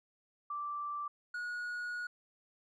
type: tone pair in turn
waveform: sine / triangle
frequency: 1171 / 1452.3 Hz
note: D6 / F#6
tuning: -5 / -33 cents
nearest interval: major third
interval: 372 cents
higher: second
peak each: -36 / -35 dBFS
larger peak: second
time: 0.5-1.08 / 1.34-2.07 s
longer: second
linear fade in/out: 5 ms
effects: resampled to 22050 Hz